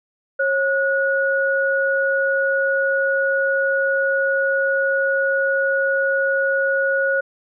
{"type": "tone pair together", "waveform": "sine", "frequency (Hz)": [544.5, 1457], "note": ["C#5", "F#6"], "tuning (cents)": [-31, -27], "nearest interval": "octave + perfect fourth", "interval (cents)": 1704, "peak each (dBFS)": -19, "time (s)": [0.39, 7.21], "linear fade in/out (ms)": 10, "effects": []}